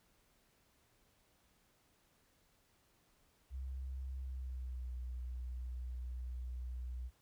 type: tone with pitch glide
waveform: sine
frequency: 65.5 to 61.82 Hz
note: C2 to B1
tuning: +2 to +2 cents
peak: -40 dBFS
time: 3.5-7.11 s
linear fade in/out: 50 ms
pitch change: -100 cents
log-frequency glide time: 4.17-4.92 s
effects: pink hiss -73 dBFS RMS until 7.21 s